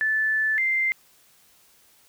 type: tone pair in turn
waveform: sine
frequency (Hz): 1749 / 2088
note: A6 / C7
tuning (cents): -11 / -4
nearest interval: minor third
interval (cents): 307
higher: second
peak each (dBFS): -20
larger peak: neither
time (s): 0.01-0.58 / 0.58-0.92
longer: first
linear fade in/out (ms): 0
effects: white hiss -58 dBFS RMS until 2.08 s